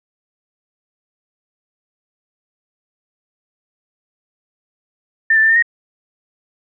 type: tone with pitch steps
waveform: sine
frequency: 1792 / 1763 / 1781 / 1811 / 1873 Hz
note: A6 / A6 / A6 / A6 / A#6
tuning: +31 / +3 / +21 / +49 / +8 cents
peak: -9 dBFS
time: 5.3-5.625 s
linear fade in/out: 5 ms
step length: 65 ms
effects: none